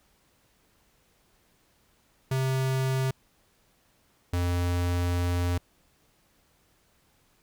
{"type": "tone pair in turn", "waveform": "square", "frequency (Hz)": [131.9, 88.03], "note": ["C3", "F2"], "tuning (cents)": [14, 14], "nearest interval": "perfect fifth", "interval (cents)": 700, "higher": "first", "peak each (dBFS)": -25, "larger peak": "neither", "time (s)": [[2.31, 3.11], [4.33, 5.58]], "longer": "second", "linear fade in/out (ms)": 5, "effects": ["pink hiss -66 dBFS RMS until 7.42 s"]}